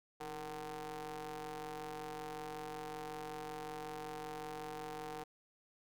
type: ring-modulated tone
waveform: sawtooth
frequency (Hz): 146.83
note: D3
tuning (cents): 0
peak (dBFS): -36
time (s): 0.2-5.24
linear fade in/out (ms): 10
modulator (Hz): 610
effects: none